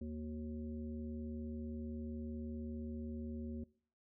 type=harmonic tone with a mistuned harmonic; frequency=77.78 Hz; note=D#2; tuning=in tune; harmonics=1 / 3 / 5 / 7; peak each=-45 / -43 / -52 / -57 dBFS; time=0.01-3.64 s; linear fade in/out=5 ms; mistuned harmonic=5; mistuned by=-67 cents; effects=noise-tail reverb RT60 0.5 s tail -22 dB re dry